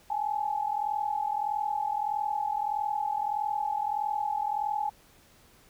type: tone pair together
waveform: sine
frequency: 819 / 860.6 Hz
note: G#5 / A5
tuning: -24 / -39 cents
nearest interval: minor second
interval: 85 cents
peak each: -30 / -30 dBFS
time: 0.1-4.9 s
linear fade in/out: 5 ms
effects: pink hiss -59 dBFS RMS until 5.69 s